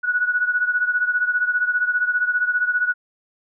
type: beating tone pair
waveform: sine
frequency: 1465 / 1480 Hz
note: F#6 / F#6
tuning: -18 / 0 cents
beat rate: 15 Hz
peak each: -19 / -23 dBFS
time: 0.03-2.94 s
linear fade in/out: 20 ms
effects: none